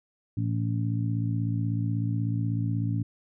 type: harmonic tone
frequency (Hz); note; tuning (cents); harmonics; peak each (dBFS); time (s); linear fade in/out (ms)
56.3; A1; +40; 2 / 3 / 4 / 5; -26 / -33 / -37 / -34; 0.37-3.03; 5
effects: none